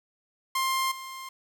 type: tone with level steps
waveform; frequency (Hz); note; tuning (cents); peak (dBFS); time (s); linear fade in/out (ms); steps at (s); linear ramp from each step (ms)
sawtooth; 1056; C6; +16; -21 / -34; 0.55-1.29; 5; 0.91; 10
effects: 9-bit